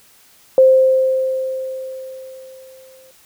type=tone with exponential decay; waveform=sine; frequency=523.3 Hz; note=C5; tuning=in tune; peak=-5 dBFS; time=0.58-3.11 s; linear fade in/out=1 ms; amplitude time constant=550 ms; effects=white hiss -50 dBFS RMS until 3.25 s